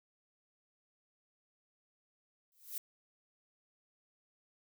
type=noise with exponential growth; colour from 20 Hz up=violet; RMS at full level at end=-37 dBFS; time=2.52-2.78 s; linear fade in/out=1 ms; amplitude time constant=56 ms; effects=none